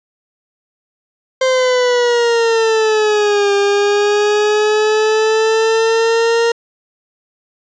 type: exponential two-way sweep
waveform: 40% pulse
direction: down then up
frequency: 523.3 to 401.3 to 466 Hz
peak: -10 dBFS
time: 1.41-6.52 s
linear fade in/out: 5 ms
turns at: 3.53 s
effects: resampled to 16000 Hz + 8-bit